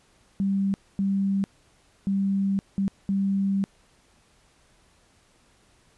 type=tone bursts at uneven times; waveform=sine; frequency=196 Hz; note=G3; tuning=in tune; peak=-21 dBFS; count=5; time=0.4-0.74 / 0.99-1.44 / 2.07-2.59 / 2.78-2.88 / 3.09-3.64 s; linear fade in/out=0 ms; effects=pink hiss -61 dBFS RMS until 5.97 s + resampled to 24000 Hz